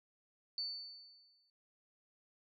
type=tone with exponential decay; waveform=sine; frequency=4500 Hz; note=C#8; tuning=25 cents sharp; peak=-35 dBFS; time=0.58-1.5 s; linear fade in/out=1 ms; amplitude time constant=200 ms; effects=none